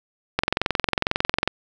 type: click train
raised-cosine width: 0.3 ms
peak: -3 dBFS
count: 25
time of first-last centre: 0.39-1.476 s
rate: 22.1 Hz
effects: none